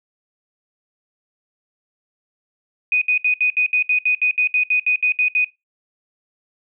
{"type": "tone bursts", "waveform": "sine", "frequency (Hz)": 2489, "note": "D#7", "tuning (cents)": 0, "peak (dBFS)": -14, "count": 16, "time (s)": [2.92, 5.445], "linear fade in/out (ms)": 2, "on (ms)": 95, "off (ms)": 67, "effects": ["noise-tail reverb RT60 0.2 s tail -19 dB re dry"]}